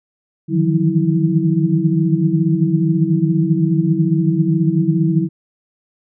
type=tone cluster; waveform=sine; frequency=151 / 158.9 / 169.1 / 183.6 / 325.2 Hz; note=D3 / D#3 / E3 / F#3 / E4; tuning=+48 / +37 / +44 / -13 / -23 cents; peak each=-19 dBFS; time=0.48-5.29 s; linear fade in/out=50 ms; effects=none